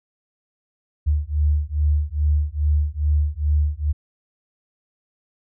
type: beating tone pair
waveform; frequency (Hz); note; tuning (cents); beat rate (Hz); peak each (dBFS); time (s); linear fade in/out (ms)
sine; 73.42 / 75.82; D2 / D#2; 0 / -44; 2.4; -20; 1.06-3.93; 20
effects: none